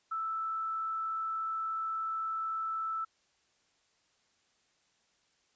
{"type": "tone with frequency modulation", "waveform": "sine", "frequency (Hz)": 1318.5, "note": "E6", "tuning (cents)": 0, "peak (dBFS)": -32, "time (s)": [0.11, 3.05], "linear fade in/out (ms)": 10, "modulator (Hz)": 46.5, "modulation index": 0.2, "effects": ["white hiss -72 dBFS RMS until 5.55 s", "resampled to 16000 Hz"]}